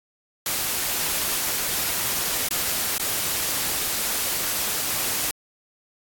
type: noise with dropouts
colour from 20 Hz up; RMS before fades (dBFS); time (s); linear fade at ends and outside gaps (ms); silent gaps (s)
white; -25; 0.46-5.31; 2; 2.487-2.508 / 2.982-2.996
effects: AAC 64 kbps